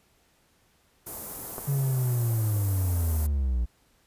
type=band-stop noise; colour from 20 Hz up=white; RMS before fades=-35 dBFS; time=1.06-3.27 s; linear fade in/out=10 ms; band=820 to 12000 Hz; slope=12 dB/octave
type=clicks; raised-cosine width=1 ms; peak=-20 / -26 dBFS; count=2; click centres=1.582 / 1.59 s
type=linear sweep; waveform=triangle; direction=down; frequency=141.8 to 57.3 Hz; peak=-21 dBFS; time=1.67-3.66 s; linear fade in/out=20 ms
effects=pink hiss -65 dBFS RMS until 4.06 s + resampled to 32000 Hz